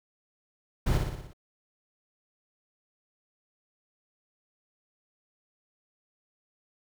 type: noise with echo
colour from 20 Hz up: brown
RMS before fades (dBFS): -25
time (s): 0.86-0.98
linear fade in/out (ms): 10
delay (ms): 59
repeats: 6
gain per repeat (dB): -4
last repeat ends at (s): 1.334
effects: none